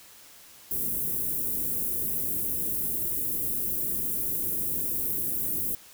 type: band-stop noise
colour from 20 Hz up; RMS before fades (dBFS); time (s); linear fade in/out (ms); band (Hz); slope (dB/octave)
white; -29; 0.71-5.75; 2; 410 to 11000; 24
effects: white hiss -51 dBFS RMS until 5.93 s